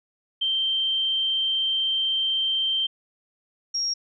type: tone pair in turn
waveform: sine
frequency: 3136 / 5588 Hz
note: G7 / F8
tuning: 0 / 0 cents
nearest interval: minor seventh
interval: 1000 cents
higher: second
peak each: -21 / -23 dBFS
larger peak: first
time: 0.41-2.87 / 3.74-3.94 s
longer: first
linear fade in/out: 10 ms
effects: none